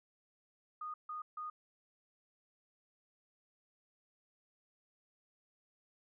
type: tone bursts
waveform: sine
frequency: 1233 Hz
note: D#6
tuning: 16 cents flat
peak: -40 dBFS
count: 3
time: 0.81-1.5 s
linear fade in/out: 5 ms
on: 130 ms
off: 150 ms
effects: none